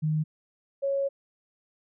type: tone pair in turn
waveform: sine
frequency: 154.7 / 552.5 Hz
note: D#3 / C#5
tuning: -10 / -6 cents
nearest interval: octave + minor seventh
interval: 2204 cents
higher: second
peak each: -23 / -24 dBFS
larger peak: first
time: 0.02-0.24 / 0.82-1.09 s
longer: second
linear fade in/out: 20 ms
effects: none